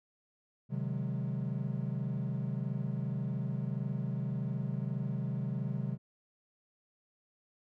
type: chord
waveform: triangle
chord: Ab dominant seventh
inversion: first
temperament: equal with one note detuned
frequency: 130.81 / 152.54 / 185 / 207.7 Hz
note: C3 / Eb3 / Gb3 / Ab3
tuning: 0 / -34 / 0 / 0 cents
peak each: -33 / -36 / -37 / -39 dBFS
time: 0.69-5.98 s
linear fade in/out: 50 ms
effects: tanh soft clip ceiling -21 dBFS